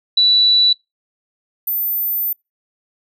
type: tone pair in turn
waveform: sine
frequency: 3951 / 14080 Hz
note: B7 / A9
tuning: 0 / 0 cents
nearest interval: octave + minor seventh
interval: 2200 cents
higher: second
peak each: -9 / -17 dBFS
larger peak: first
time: 0.17-0.73 / 1.67-2.33 s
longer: second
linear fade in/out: 5 ms
effects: noise-tail reverb RT60 0.2 s tail -24 dB re dry